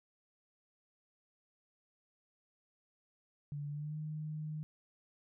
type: tone with pitch glide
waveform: sine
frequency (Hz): 145.2 to 153.66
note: D3 to D#3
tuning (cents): -19 to -21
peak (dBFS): -38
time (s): 3.52-4.63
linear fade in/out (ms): 0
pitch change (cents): +98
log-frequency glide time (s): 3.69-3.97
effects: none